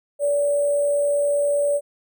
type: tone with sample-and-hold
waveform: sine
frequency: 575 Hz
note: D5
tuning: 37 cents flat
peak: -17 dBFS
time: 0.19-1.81 s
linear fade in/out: 50 ms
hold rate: 8820 Hz
effects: none